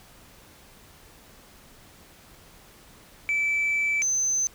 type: tone pair in turn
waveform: sine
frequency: 2316 / 6160 Hz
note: D7 / G8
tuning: -25 / -31 cents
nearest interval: octave + perfect fourth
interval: 1694 cents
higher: second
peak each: -20 dBFS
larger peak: neither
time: 3.29-4.02 / 4.02-4.47 s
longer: first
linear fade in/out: 0 ms
effects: tanh soft clip ceiling -20 dBFS + pink hiss -52 dBFS RMS until 4.54 s